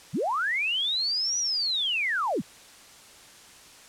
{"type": "linear two-way sweep", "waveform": "sine", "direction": "up then down", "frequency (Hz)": [103.83, 5910, 103.83], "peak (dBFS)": -24, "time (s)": [0.13, 2.42], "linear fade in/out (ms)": 20, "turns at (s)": 1.38, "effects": ["white hiss -50 dBFS RMS until 3.88 s", "low-pass 9000 Hz 12 dB/octave"]}